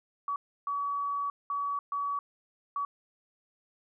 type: tone bursts at uneven times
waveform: sine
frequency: 1136 Hz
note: C#6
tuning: 42 cents sharp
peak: -29 dBFS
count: 5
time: 0.28-0.36 / 0.67-1.3 / 1.5-1.79 / 1.92-2.19 / 2.76-2.85 s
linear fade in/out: 2 ms
effects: none